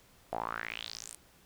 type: tone with band-pass filter sweep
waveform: sawtooth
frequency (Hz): 56.3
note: A1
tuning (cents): +40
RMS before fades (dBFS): -40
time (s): 0.32-1.16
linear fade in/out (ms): 10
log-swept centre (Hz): 670 to 10000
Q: 5.3
effects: pink hiss -62 dBFS RMS until 1.45 s